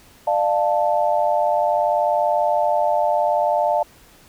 sine chord, D minor, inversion none, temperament equal with one note detuned, 597.9 / 698.5 / 880 Hz, D5 / F5 / A5, +31 / 0 / 0 cents, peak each -20 / -20 / -21 dBFS, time 0.27-3.83 s, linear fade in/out 5 ms, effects pink hiss -50 dBFS RMS until 4.28 s

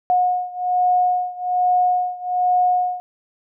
sine beating tone pair, 724 / 725.2 Hz, F#5 / F#5, -38 / -35 cents, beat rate 1.2 Hz, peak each -18 / -20 dBFS, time 0.1-3 s, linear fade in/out 0 ms, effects none

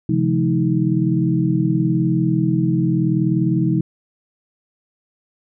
sine tone cluster, 132.1 / 152.5 / 171.7 / 212.6 / 317.8 Hz, C3 / D#3 / F3 / G#3 / D#4, +17 / -34 / -29 / +41 / +37 cents, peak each -20 / -27 / -19 / -25 / -20 dBFS, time 0.09-3.81 s, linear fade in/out 5 ms, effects none

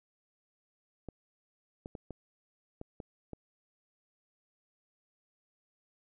clicks, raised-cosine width 2 ms, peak -28 dBFS, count 7, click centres 1.087 / 1.859 / 1.952 / 2.107 / 2.814 / 3.002 / 3.333 s, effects none

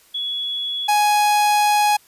sine / 45% pulse tone pair in turn, 3377 / 834.1 Hz, G#7 / G#5, +28 / +7 cents, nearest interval 2 octaves, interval 2421 cents, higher first, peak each -22 / -14 dBFS, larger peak second, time 0.14-0.88 / 0.88-1.97 s, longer second, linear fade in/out 10 ms, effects white hiss -53 dBFS RMS until 2.07 s + resampled to 32000 Hz

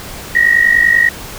sine tone pair together, 1864.7 / 1914.9 Hz, A#6 / A#6, 0 / +46 cents, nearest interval unison, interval 46 cents, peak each -10 dBFS, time 0.35-1.09 s, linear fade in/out 5 ms, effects pink hiss -29 dBFS RMS until 1.38 s

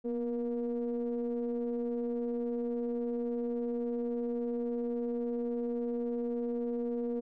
triangle ring-modulated tone, 116.6 Hz, A#2, 1 cent sharp, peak -26 dBFS, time 0.04-7.21 s, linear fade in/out 20 ms, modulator 358 Hz, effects none

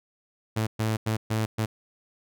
sawtooth tone bursts at uneven times, 110 Hz, A2, in tune, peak -20 dBFS, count 5, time 0.56-0.67 / 0.79-0.97 / 1.06-1.17 / 1.3-1.46 / 1.58-1.66 s, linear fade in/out 10 ms, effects none

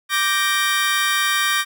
25% pulse chord, G minor, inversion second, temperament equal, 1174.7 / 1568 / 1864.7 Hz, D6 / G6 / Bb6, 0 / 0 / 0 cents, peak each -18 dBFS, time 0.09-1.65 s, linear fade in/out 50 ms, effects none

